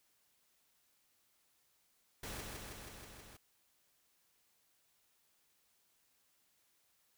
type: noise with echo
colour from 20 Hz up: pink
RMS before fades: -45 dBFS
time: 2.23-2.41 s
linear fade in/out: 5 ms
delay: 160 ms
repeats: 6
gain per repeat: -2 dB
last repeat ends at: 3.37 s
effects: white hiss -75 dBFS RMS until 7.17 s